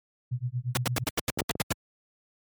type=tone with tremolo; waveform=sine; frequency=123.47 Hz; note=B2; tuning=in tune; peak=-24 dBFS; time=0.31-1.04 s; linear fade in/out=10 ms; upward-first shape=sine; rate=8.6 Hz; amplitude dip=100%
type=noise bursts; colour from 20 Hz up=pink; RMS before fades=-25 dBFS; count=10; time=0.75-1.726 s; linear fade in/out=2 ms; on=22 ms; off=84 ms
type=clicks; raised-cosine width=2 ms; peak=-20 dBFS; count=3; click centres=1.375 / 1.418 / 1.554 s
effects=high-pass 80 Hz 12 dB/octave + MP3 96 kbps